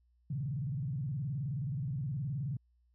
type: tone with vibrato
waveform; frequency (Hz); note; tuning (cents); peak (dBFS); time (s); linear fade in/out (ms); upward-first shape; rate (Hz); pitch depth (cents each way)
sine; 135.8; C#3; -35; -33; 0.3-2.57; 5; square; 19; 210
effects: added 60 Hz sine -67 dBFS peak until 2.94 s